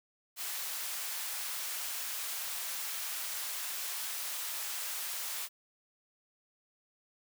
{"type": "high-pass noise", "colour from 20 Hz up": "white", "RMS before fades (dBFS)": -38, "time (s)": [0.36, 5.49], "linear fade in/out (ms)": 50, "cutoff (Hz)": 790, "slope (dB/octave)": 12, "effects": []}